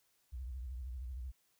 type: tone with vibrato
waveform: sine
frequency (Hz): 63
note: B1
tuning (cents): +35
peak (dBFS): -40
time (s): 0.32-1.32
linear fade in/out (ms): 20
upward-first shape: sine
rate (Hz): 13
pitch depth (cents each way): 160
effects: white hiss -75 dBFS RMS until 1.59 s